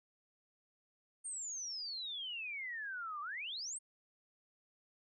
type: exponential two-way sweep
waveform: sine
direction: down then up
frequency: 8890 to 1145 to 8890 Hz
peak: -40 dBFS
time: 1.24-3.79 s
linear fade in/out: 20 ms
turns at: 3.21 s
effects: none